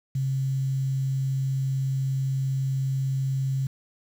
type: tone with quantisation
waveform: sine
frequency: 134.2 Hz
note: C3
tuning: 44 cents sharp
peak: -23 dBFS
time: 0.15-3.67 s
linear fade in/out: 5 ms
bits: 8
effects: none